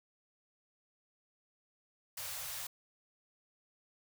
white band-stop noise, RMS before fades -42 dBFS, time 2.17-2.67 s, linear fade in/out 5 ms, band 150 to 490 Hz, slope 96 dB/octave, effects none

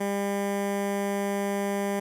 15% pulse tone with notch filter, 200 Hz, G3, 35 cents sharp, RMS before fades -28 dBFS, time 0-2 s, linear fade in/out 10 ms, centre 4100 Hz, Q 1, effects resampled to 32000 Hz + 10-bit

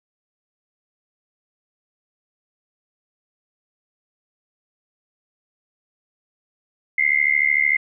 sine tone with amplitude modulation, 2093 Hz, C7, in tune, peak -11 dBFS, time 6.98-7.77 s, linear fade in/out 5 ms, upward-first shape sine, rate 73.3 Hz, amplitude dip 100%, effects none

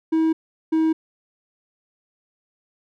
triangle tone pair in turn, 321.2 / 319.4 Hz, E4 / D#4, -45 / +45 cents, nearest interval unison, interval 10 cents, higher first, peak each -14 / -14 dBFS, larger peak neither, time 0.12-0.33 / 0.72-0.93 s, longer neither, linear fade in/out 10 ms, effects none

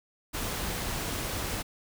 pink noise, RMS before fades -33 dBFS, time 0.33-1.63 s, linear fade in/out 20 ms, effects none

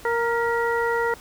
harmonic tone with a mistuned harmonic, 466.2 Hz, A#4, in tune, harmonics 1 / 2 / 3 / 4, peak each -23 / -26 / -28 / -29 dBFS, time 0.05-1.14 s, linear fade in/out 2 ms, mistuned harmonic 4, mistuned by +48 cents, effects pink hiss -45 dBFS RMS until 1.2 s

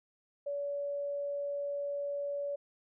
sine tone, 570 Hz, C#5, 48 cents sharp, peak -33 dBFS, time 0.46-2.56 s, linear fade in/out 10 ms, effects none

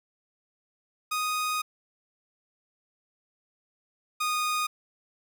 sawtooth tone pair in turn, 1244.5 / 1234.5 Hz, D#6 / D#6, 0 / -14 cents, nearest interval unison, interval 14 cents, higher first, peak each -23 / -22 dBFS, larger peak second, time 1.11-1.62 / 4.2-4.67 s, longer first, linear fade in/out 10 ms, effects none

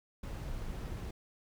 brown noise, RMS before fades -40 dBFS, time 0.23-1.11 s, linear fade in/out 5 ms, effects none

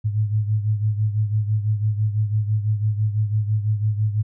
sine beating tone pair, 105.5 / 111.5 Hz, G#2 / A2, +28 / +23 cents, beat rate 6 Hz, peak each -19 / -25 dBFS, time 0.04-4.23 s, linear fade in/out 20 ms, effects none

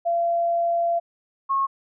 sine tone pair in turn, 683 / 1088.9 Hz, F5 / C#6, -39 / -31 cents, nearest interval minor sixth, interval 808 cents, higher second, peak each -19 dBFS, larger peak neither, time 0.05-1 / 1.49-1.67 s, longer first, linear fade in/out 20 ms, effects none

